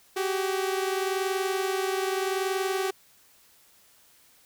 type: tone pair together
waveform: sawtooth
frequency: 379.4 / 400.2 Hz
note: F#4 / G4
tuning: +43 / +36 cents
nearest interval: minor second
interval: 93 cents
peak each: -23 / -28 dBFS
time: 0.16-2.91 s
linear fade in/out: 10 ms
effects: white hiss -59 dBFS RMS until 4.45 s